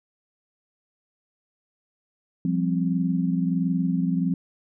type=chord; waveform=sine; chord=F suspended second; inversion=none; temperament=equal; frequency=174.61 / 196 / 261.6 Hz; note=F3 / G3 / C4; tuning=0 / 0 / 0 cents; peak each=-23 / -28 / -26 dBFS; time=2.45-4.34 s; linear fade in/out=2 ms; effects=none